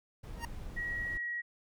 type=noise; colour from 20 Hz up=brown; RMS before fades=-43 dBFS; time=0.23-1.18 s; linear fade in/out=10 ms
type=tone with exponential growth; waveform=25% pulse; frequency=932.3 Hz; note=A#5; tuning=in tune; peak=-30 dBFS; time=0.34-0.45 s; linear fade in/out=2 ms; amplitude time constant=22 ms
type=tone; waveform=sine; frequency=1908 Hz; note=A#6; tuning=40 cents sharp; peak=-34 dBFS; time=0.76-1.42 s; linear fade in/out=20 ms
effects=none